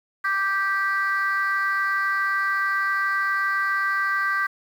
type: chord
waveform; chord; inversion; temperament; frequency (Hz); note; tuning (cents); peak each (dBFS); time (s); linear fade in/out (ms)
sine; G major; second; equal with one note detuned; 1174.7 / 1568 / 1954; D6 / G6 / B6; 0 / 0 / -19; -24 / -22 / -27; 0.24-4.47; 10
effects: tanh soft clip ceiling -15 dBFS + 8-bit